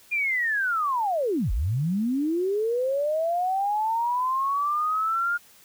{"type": "linear two-way sweep", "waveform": "sine", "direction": "down then up", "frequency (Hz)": [2436, 40.76, 1424], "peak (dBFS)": -22, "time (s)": [0.11, 5.38], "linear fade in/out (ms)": 20, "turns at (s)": 1.52, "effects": ["white hiss -54 dBFS RMS until 5.64 s"]}